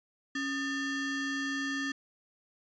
square ring-modulated tone, 754 Hz, F#5, 32 cents sharp, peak -29 dBFS, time 0.35-1.92 s, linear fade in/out 5 ms, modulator 1030 Hz, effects resampled to 16000 Hz

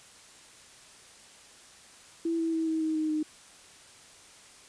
sine tone with pitch steps, 331.9 / 327.7 / 323.6 / 319.5 / 315.5 / 311.5 / 307.5 Hz, E4 / E4 / E4 / D#4 / D#4 / D#4 / D#4, +12 / -10 / -32 / +46 / +24 / +2 / -20 cents, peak -26 dBFS, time 2.25-3.23 s, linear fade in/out 5 ms, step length 140 ms, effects white hiss -53 dBFS RMS until 4.68 s + resampled to 22050 Hz

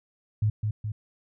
sine tone with echo, 106.7 Hz, G#2, 47 cents sharp, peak -20 dBFS, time 0.42-0.5 s, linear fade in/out 5 ms, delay 210 ms, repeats 2, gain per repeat -4 dB, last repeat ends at 0.92 s, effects none

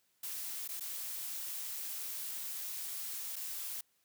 blue noise with dropouts, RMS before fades -41 dBFS, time 0.23-3.81 s, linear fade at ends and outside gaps 5 ms, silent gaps 0.678-0.688 / 0.798-0.806 / 3.359-3.363 s, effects white hiss -75 dBFS RMS until 4.04 s + high-pass 60 Hz 12 dB/octave

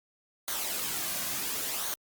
white noise with flanger, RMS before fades -33 dBFS, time 0.48-1.94 s, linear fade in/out 0 ms, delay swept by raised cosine 0.39 to 2.29 ms, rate 0.71 Hz, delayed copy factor -0.5, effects Opus 48 kbps

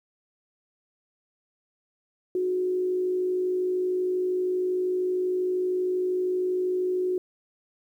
sine tone with frequency modulation, 366.1 Hz, F#4, 18 cents flat, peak -23 dBFS, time 2.35-7.18 s, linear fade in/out 2 ms, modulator 52.8 Hz, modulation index 0.25, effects 10-bit

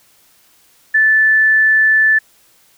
sine tone, 1752 Hz, A6, 8 cents flat, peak -8 dBFS, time 0.94-2.19 s, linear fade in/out 10 ms, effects white hiss -52 dBFS RMS until 2.77 s

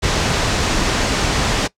pink low-pass noise, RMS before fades -18 dBFS, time 0.02-1.68 s, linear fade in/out 20 ms, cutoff 7300 Hz, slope 24 dB/octave, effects noise-tail reverb RT60 0.1 s tail -20 dB re dry

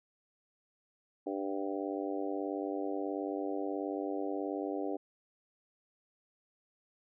harmonic tone with a mistuned harmonic, 98.5 Hz, G2, 9 cents sharp, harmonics 3 / 4 / 5 / 6 / 7 / 8, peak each -37 / -39 / -41 / -43 / -44 / -45 dBFS, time 1.26-4.97 s, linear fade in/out 10 ms, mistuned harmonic 8, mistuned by -21 cents, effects none

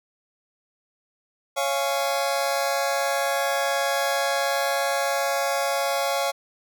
sawtooth chord, Db major, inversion none, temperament just, 554.4 / 693 / 831.5 Hz, Db5 / F5 / Ab5, 0 / -14 / +2 cents, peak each -21 / -23 / -25 dBFS, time 1.56-6.32 s, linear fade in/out 20 ms, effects none

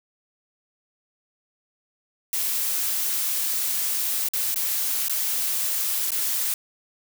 blue noise with dropouts, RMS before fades -25 dBFS, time 2.33-6.54 s, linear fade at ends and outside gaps 1 ms, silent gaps 4.287-4.335 / 4.544-4.559 / 5.083-5.096 / 6.106-6.118 s, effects none

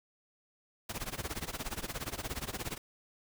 pink noise with tremolo, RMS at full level -36 dBFS, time 0.89-2.78 s, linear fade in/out 5 ms, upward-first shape sine, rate 17 Hz, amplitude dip 90%, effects none

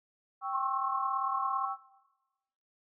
sine chord, C# diminished, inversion second, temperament equal, 784 / 1108.7 / 1318.5 Hz, G5 / C#6 / E6, 0 / 0 / 0 cents, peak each -36 / -36 / -38 dBFS, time 0.41-1.77 s, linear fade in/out 50 ms
sine tone with tremolo, 1071 Hz, C6, 40 cents sharp, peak -29 dBFS, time 0.53-1.66 s, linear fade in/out 10 ms, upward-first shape sine, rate 10 Hz, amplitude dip 40%
effects noise-tail reverb RT60 1.0 s tail -18 dB re dry

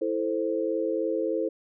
sine chord, A minor, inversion second, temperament equal, 329.6 / 440 / 523.3 Hz, E4 / A4 / C5, 0 / 0 / 0 cents, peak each -29 dBFS, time 0.01-1.49 s, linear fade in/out 10 ms, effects none

